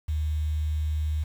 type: tone with quantisation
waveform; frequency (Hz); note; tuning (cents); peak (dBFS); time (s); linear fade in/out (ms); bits
sine; 76.6; D#2; -27; -24; 0.08-1.24; 10; 8
effects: none